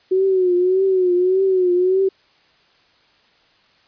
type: tone with vibrato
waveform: sine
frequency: 370 Hz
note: F#4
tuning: in tune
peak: -13 dBFS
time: 0.11-2.09 s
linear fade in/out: 10 ms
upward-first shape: triangle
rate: 1.7 Hz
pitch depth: 85 cents each way
effects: white hiss -56 dBFS RMS until 3.87 s + resampled to 11025 Hz